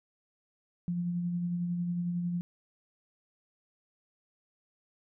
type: tone with tremolo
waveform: sine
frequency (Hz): 174.61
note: F3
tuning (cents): 0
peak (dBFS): -28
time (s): 0.88-2.41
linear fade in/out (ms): 0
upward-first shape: sine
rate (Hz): 11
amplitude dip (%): 30
effects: none